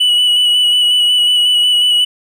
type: tone with vibrato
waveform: triangle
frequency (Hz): 2948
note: F#7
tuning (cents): -7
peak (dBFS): -7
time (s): 0-2.05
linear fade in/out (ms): 10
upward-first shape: square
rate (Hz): 5.5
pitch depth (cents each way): 17
effects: none